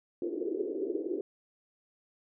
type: band-pass noise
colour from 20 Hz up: white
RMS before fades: -34 dBFS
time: 0.22-1.21 s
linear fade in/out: 2 ms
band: 320 to 420 Hz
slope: 48 dB/octave
effects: none